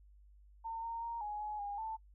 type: tone with pitch steps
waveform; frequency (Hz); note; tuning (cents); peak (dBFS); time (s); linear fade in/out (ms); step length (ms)
sine; 908 / 921 / 930 / 836 / 844 / 813 / 885; A#5 / A#5 / A#5 / G#5 / G#5 / G#5 / A5; -46 / -21 / -4 / +11 / +28 / -37 / +10; -38; 0.64-1.97; 20; 190
effects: noise-tail reverb RT60 0.1 s tail -24 dB re dry + added 50 Hz sine -58 dBFS peak until 2.14 s